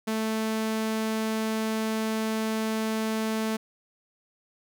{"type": "tone", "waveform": "sawtooth", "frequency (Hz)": 220, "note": "A3", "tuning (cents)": 0, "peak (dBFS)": -22, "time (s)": [0.07, 3.57], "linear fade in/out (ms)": 10, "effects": []}